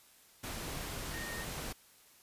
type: tone in noise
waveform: sine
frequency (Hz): 1846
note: A#6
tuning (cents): -17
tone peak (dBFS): -43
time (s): 1.13-1.44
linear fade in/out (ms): 10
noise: pink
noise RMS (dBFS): -41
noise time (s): 0.43-1.73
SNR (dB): -5
effects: white hiss -62 dBFS RMS until 2.22 s + resampled to 32000 Hz